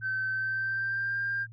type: tone with pitch glide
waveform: sine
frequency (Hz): 1538 to 1596.8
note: G6 to G6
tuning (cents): -33 to +32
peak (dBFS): -27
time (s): 0.01-1.47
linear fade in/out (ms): 50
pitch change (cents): +65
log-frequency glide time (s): 0.3-1.19
effects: tanh soft clip ceiling -23 dBFS + added 113 Hz sine -45 dBFS peak until 1.52 s